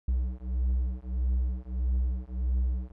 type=beating tone pair; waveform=triangle; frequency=61.74 / 63.34 Hz; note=B1 / B1; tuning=0 / +44 cents; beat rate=1.6 Hz; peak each=-27 dBFS; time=0.08-2.92 s; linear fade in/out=5 ms; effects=none